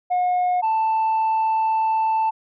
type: tone pair in turn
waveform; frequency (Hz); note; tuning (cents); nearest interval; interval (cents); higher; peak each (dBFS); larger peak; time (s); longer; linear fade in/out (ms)
sine; 722 / 884.1; F#5 / A5; -43 / +8; major third; 351; second; -15; neither; 0.1-0.62 / 0.62-2.31; second; 20
effects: tanh soft clip ceiling -16 dBFS